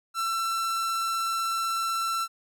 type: tone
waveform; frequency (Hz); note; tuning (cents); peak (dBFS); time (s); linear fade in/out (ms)
45% pulse; 1342; E6; +31; -26; 0.14-2.28; 50
effects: none